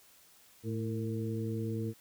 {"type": "harmonic tone with a mistuned harmonic", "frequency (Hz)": 110.4, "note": "A2", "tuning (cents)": 6, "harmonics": [1, 2, 3, 4], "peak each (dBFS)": [-35, -38, -40, -41], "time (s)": [0.63, 1.94], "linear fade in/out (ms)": 50, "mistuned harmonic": 4, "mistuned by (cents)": 51, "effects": ["white hiss -61 dBFS RMS until 2 s"]}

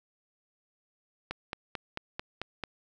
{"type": "click train", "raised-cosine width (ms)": 0.3, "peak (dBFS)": -18, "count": 7, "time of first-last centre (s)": [1.31, 2.637], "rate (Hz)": 4.52, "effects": []}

